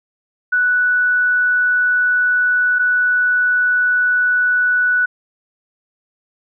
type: tone pair in turn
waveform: sine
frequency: 1480 / 1480 Hz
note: F#6 / F#6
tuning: 0 / 0 cents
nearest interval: unison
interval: 0 cents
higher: neither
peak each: -12 dBFS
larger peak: neither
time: 0.52-2.79 / 2.79-5.06 s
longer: neither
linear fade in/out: 10 ms
effects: none